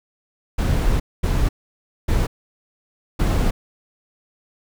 brown noise bursts at uneven times, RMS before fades -18 dBFS, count 4, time 0.58-1 / 1.23-1.49 / 2.08-2.27 / 3.19-3.51 s, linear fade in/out 10 ms, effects none

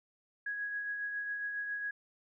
sine tone with tremolo, 1661.2 Hz, G#6, in tune, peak -33 dBFS, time 0.46-1.91 s, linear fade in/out 5 ms, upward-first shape triangle, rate 7.3 Hz, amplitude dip 40%, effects none

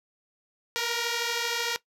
5% pulse beating tone pair, 466.2 / 479.2 Hz, A#4 / A#4, 0 / +48 cents, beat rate 13 Hz, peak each -17 / -20 dBFS, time 0.76-1.76 s, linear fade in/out 0 ms, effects noise-tail reverb RT60 0.1 s tail -18 dB re dry + low-pass 12000 Hz 12 dB/octave

